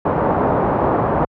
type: low-pass noise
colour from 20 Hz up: white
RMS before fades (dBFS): -17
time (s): 0.05-1.25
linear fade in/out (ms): 5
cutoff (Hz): 980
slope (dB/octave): 24
effects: high-pass 60 Hz 12 dB/octave